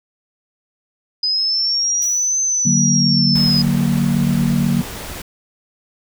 sine linear two-way sweep, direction up then down, 4978 to 6200 to 4978 Hz, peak -15 dBFS, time 1.23-3.62 s, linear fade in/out 5 ms, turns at 2.41 s
blue noise with exponential decay, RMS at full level -32 dBFS, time 2.02-2.58 s, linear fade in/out 1 ms, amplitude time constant 120 ms
sine chord, D augmented, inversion none, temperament equal, 146.83 / 185 / 233.1 Hz, D3 / F#3 / A#3, 0 / 0 / 0 cents, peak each -18 dBFS, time 2.65-4.82 s, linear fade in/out 10 ms
pink noise, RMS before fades -30 dBFS, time 3.35-5.22 s, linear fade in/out 5 ms
effects none

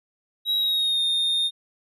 triangle tone with pitch glide, 3852 to 3665 Hz, B7 to A#7, -44 to -30 cents, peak -19 dBFS, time 0.45-1.51 s, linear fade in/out 50 ms, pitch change -86 cents, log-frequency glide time 0.56-1.01 s, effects none

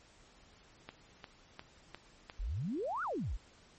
click train, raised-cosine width 0.3 ms, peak -28 dBFS, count 5, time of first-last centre 0.89-2.298 s, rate 2.84 Hz
sine exponential two-way sweep, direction up then down, 36.71 to 1499 to 36.71 Hz, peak -34 dBFS, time 2.39-3.37 s, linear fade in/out 10 ms, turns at 3.03 s
effects pink hiss -62 dBFS RMS until 3.78 s + MP3 32 kbps

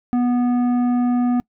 sine tone with tanh clipping, 244.9 Hz, B3, 14 cents flat, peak -17 dBFS, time 0.13-1.4 s, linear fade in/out 0 ms, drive 10 dB, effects noise-tail reverb RT60 0.1 s tail -26 dB re dry

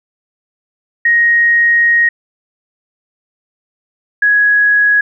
sine tone pair in turn, 1875 / 1669.3 Hz, A#6 / G#6, +10 / +8 cents, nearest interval major second, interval 202 cents, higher first, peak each -7 dBFS, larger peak neither, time 1.05-2.09 / 4.22-5.01 s, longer first, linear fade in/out 5 ms, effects none

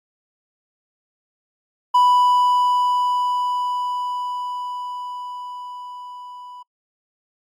triangle tone with level ramp, 989 Hz, B5, 2 cents sharp, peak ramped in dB -9 to -34 dBFS, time 1.94-6.63 s, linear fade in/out 10 ms, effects noise-tail reverb RT60 0.1 s tail -26 dB re dry + MP3 96 kbps

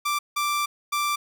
sawtooth tone bursts at uneven times, 1175 Hz, D6, 1 cent sharp, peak -19 dBFS, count 3, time 0.05-0.19 / 0.36-0.66 / 0.92-1.16 s, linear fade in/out 10 ms, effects none

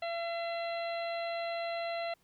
harmonic tone with a mistuned harmonic, 677 Hz, E5, 46 cents sharp, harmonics 1 / 2 / 3 / 4 / 5 / 6, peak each -34 / -46 / -44 / -46 / -52 / -47 dBFS, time 0.02-2.14 s, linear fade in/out 5 ms, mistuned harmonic 5, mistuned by -25 cents, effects pink hiss -71 dBFS RMS until 2.23 s

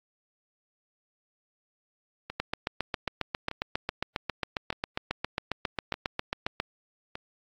two click trains, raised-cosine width 0.3 ms, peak -12 / -20 dBFS, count 32 / 5, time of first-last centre 2.4-6.601 / 2.3-7.154 s, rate 7.38 / 0.824 Hz, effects AAC 64 kbps

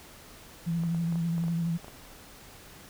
sine tone with vibrato, 167.8 Hz, E3, 31 cents sharp, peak -26 dBFS, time 0.66-1.78 s, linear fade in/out 20 ms, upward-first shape sine, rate 12 Hz, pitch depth 34 cents each way
clicks, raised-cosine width 1 ms, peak -30 dBFS, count 9, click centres 0.836 / 0.947 / 1.125 / 1.157 / 1.381 / 1.439 / 1.482 / 1.845 / 1.882 s
effects pink hiss -50 dBFS RMS until 2.89 s

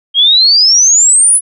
sine exponential sweep, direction up, 3189 to 10410 Hz, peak -4 dBFS, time 0.14-1.41 s, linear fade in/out 50 ms, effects none

